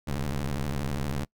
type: ring-modulated tone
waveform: 25% pulse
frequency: 72.2 Hz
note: D2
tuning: 29 cents flat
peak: -21 dBFS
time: 0.07-1.25 s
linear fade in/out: 10 ms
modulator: 66 Hz
effects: noise-tail reverb RT60 0.1 s tail -24 dB re dry